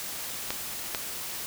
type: clicks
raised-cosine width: 0.2 ms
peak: -11 dBFS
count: 2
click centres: 0.505 / 0.948 s
effects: white hiss -36 dBFS RMS until 1.46 s